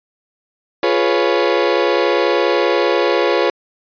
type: chord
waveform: 35% pulse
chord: C# dominant seventh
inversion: first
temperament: equal with one note detuned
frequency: 349.2 / 419.4 / 493.9 / 554.4 Hz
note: E#4 / G#4 / B4 / C#5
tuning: 0 / +17 / 0 / 0 cents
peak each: -17 dBFS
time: 0.83-3.5 s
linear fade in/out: 2 ms
effects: resampled to 11025 Hz